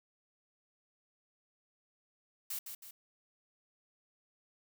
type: noise with echo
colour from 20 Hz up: blue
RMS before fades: -39 dBFS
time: 2.5-2.59 s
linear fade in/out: 5 ms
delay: 160 ms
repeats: 2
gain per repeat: -6 dB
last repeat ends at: 2.91 s
effects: none